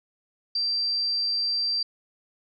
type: tone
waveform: sine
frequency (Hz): 4701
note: D8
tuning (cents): +1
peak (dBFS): -23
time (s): 0.55-1.83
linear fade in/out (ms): 5
effects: none